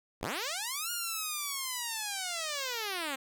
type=linear two-way sweep; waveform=5% pulse; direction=up then down; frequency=31.77 to 1437 to 258.7 Hz; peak=-22 dBFS; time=0.21-3.16 s; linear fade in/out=10 ms; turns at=0.91 s; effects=none